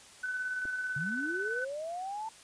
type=tone with tremolo; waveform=sine; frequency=1506 Hz; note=F#6; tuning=30 cents sharp; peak=-31 dBFS; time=0.23-1.65 s; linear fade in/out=10 ms; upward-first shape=square; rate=18 Hz; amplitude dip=30%
type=clicks; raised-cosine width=2 ms; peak=-35 dBFS; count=2; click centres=0.653 / 0.656 s
type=linear sweep; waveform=sine; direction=up; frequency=132.2 to 900 Hz; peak=-35 dBFS; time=0.96-2.29 s; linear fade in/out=5 ms
effects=white hiss -54 dBFS RMS until 2.43 s + resampled to 22050 Hz